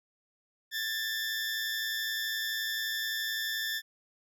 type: tone pair together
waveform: 20% pulse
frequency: 1664.4 / 1776 Hz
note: G#6 / A6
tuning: +3 / +16 cents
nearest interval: minor second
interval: 113 cents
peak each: -35 / -27 dBFS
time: 0.71-3.82 s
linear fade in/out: 50 ms
effects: none